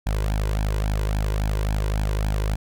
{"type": "tone with flanger", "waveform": "sawtooth", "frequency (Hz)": 51.91, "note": "G#1", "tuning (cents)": 0, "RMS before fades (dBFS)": -23, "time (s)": [0.06, 2.56], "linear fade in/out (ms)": 10, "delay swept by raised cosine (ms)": [1.2, 2.05], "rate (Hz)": 3.6, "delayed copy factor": 0.75, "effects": []}